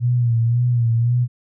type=tone with vibrato; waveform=sine; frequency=118.9 Hz; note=A#2; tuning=35 cents sharp; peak=-14 dBFS; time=0-1.28 s; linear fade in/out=50 ms; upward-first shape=sine; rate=1.9 Hz; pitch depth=60 cents each way; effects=none